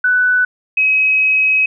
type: tone pair in turn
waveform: sine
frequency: 1492 / 2546 Hz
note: F#6 / D#7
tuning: +14 / +39 cents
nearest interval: major sixth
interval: 925 cents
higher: second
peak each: -10 dBFS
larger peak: neither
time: 0.04-0.45 / 0.77-1.66 s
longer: second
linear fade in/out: 5 ms
effects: none